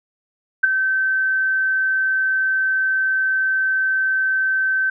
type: tone with ADSR envelope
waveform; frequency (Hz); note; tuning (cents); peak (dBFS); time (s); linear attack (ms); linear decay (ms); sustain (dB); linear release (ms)
sine; 1543; G6; -28; -7; 0.63-4.9; 12; 12; -9; 5
effects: none